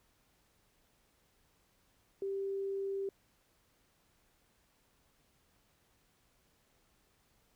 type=tone; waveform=sine; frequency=392 Hz; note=G4; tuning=in tune; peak=-34 dBFS; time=2.22-3.09 s; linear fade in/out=2 ms; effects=pink hiss -72 dBFS RMS until 7.55 s